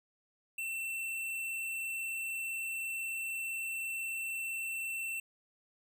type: tone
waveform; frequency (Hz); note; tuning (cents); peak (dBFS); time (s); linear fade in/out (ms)
square; 2689; E7; +34; -36; 0.58-5.2; 5
effects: none